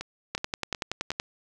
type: two click trains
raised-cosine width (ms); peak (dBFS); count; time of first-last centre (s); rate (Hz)
0.2; -11 / -17; 10 / 4; 0.35-1.199 / 0.01-1.117; 10.6 / 2.71
effects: none